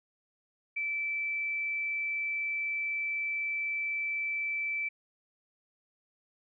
sine tone, 2322 Hz, D7, 20 cents flat, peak -30 dBFS, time 0.76-4.89 s, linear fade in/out 10 ms, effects none

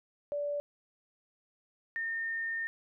sine tone pair in turn, 580 / 1822.3 Hz, D5 / A#6, -22 / -40 cents, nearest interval octave + minor sixth, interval 1982 cents, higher second, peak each -31 / -32 dBFS, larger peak first, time 0.32-0.6 / 1.96-2.67 s, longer second, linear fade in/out 0 ms, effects none

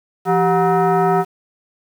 sine tone with frequency modulation, 170 Hz, F3, 46 cents flat, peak -12 dBFS, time 0.25-1.25 s, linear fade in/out 50 ms, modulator 559 Hz, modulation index 1.7, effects 7-bit

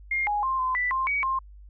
sine tone with pitch steps, 2124 / 829 / 1054 / 1029 / 1979 / 1053 / 2261 / 1059 Hz, C7 / G#5 / C6 / C6 / B6 / C6 / C#7 / C6, +25 / -3 / +12 / -29 / +3 / +11 / +34 / +21 cents, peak -23 dBFS, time 0.11-1.39 s, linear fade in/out 5 ms, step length 160 ms, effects added 50 Hz sine -44 dBFS peak until 1.69 s

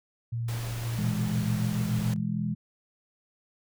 sine tone with tremolo, 116.54 Hz, A#2, in tune, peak -28 dBFS, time 0.32-2.2 s, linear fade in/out 10 ms, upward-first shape square, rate 1.9 Hz, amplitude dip 30%
pink noise, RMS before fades -40 dBFS, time 0.48-2.14 s, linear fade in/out 5 ms
sine chord, E major, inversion second, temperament equal, 123.47 / 164.81 / 207.7 Hz, B2 / E3 / G#3, 0 / 0 / 0 cents, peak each -33 / -31 / -30 dBFS, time 0.97-2.55 s, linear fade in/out 20 ms
effects none

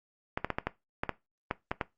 clicks, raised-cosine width 0.5 ms, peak -14 dBFS, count 10, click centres 0.375 / 0.446 / 0.503 / 0.585 / 0.67 / 1.035 / 1.093 / 1.511 / 1.715 / 1.812 s, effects noise-tail reverb RT60 0.2 s tail -18 dB re dry + Opus 48 kbps

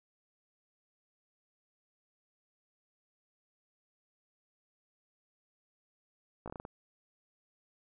slowing click train, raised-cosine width 1 ms, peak -28 dBFS, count 7, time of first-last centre 6.46-6.651 s, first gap 17 ms, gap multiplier 1.25, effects none

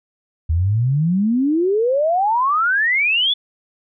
sine exponential sweep, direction up, 76.7 to 3520 Hz, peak -14 dBFS, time 0.49-3.34 s, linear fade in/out 10 ms, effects none

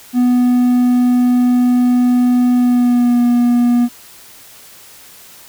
triangle tone with pitch glide, 246.9 to 241.3 Hz, B3 to B3, 0 to -40 cents, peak -7 dBFS, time 0.13-3.89 s, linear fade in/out 50 ms, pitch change -40 cents, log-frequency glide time 2.55-3.21 s, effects white hiss -40 dBFS RMS until 5.48 s

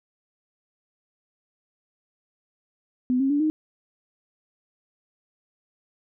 sine tone with pitch steps, 251.7 / 269.8 / 289.1 / 309.9 Hz, B3 / C#4 / D4 / D#4, +33 / -47 / -27 / -7 cents, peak -19 dBFS, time 3.1-3.5 s, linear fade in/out 0 ms, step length 100 ms, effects none

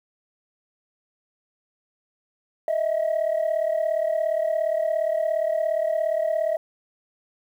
sine tone pair together, 622.8 / 660 Hz, D#5 / E5, +2 / +2 cents, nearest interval minor second, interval 100 cents, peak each -22 dBFS, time 2.68-6.57 s, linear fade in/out 2 ms, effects tanh soft clip ceiling -17 dBFS + 9-bit

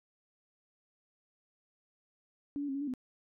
sine tone with pitch steps, 285.1 / 287.8 / 270.4 / 279.3 / 291.1 / 254.9 Hz, C#4 / D4 / C#4 / C#4 / D4 / C4, +49 / -35 / -43 / +13 / -15 / -45 cents, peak -33 dBFS, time 2.56-2.938 s, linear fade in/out 0 ms, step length 63 ms, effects none

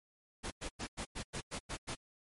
pink noise bursts, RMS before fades -40 dBFS, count 9, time 0.43-1.954 s, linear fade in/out 20 ms, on 84 ms, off 96 ms, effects low-pass 12000 Hz 12 dB/octave + MP3 48 kbps

